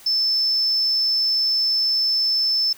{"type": "tone", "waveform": "sine", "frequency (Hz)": 5274, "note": "E8", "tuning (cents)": 0, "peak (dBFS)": -17, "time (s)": [0.06, 2.73], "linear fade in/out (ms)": 5, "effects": ["white hiss -46 dBFS RMS until 2.77 s"]}